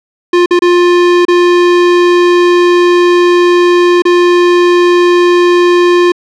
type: tone with dropouts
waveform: square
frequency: 352.3 Hz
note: F4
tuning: 15 cents sharp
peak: -5 dBFS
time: 0.33-6.12 s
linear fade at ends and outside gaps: 5 ms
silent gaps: 0.46-0.508 / 0.592-0.62 / 1.252-1.282 / 4.021-4.052 s
effects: low-pass 4000 Hz 12 dB/octave